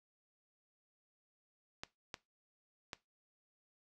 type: clicks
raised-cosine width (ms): 0.2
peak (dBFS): -24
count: 3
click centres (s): 1.835 / 2.142 / 2.932
effects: noise-tail reverb RT60 0.2 s tail -19 dB re dry